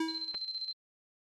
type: tone with exponential decay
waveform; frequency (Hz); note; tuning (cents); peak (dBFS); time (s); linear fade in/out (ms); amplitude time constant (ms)
square; 323; E4; -35; -28; 0-0.35; 5; 76
type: tone with tremolo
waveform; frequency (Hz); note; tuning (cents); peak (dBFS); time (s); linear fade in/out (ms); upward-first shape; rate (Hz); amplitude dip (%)
sine; 4106; C8; -33; -33; 0.08-0.73; 5; square; 15; 60
type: clicks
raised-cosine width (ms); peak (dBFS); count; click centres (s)
0.3; -29; 2; 0.344 / 0.349
effects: low-pass 7000 Hz 12 dB/octave + Opus 48 kbps